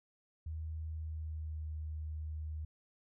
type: tone with pitch glide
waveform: sine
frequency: 79.1 to 77.47 Hz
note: D#2 to D#2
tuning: +29 to -7 cents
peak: -38 dBFS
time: 0.46-2.65 s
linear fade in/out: 5 ms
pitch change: -36 cents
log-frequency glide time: 0.92-1.71 s
effects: none